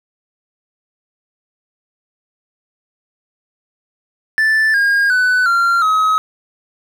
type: tone with pitch steps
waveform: triangle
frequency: 1760 / 1623.3 / 1497.2 / 1380.9 / 1273.6 Hz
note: A6 / G#6 / F#6 / F6 / D#6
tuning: 0 / -40 / +20 / -20 / +40 cents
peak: -9 dBFS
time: 4.38-6.18 s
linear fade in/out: 0 ms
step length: 360 ms
effects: none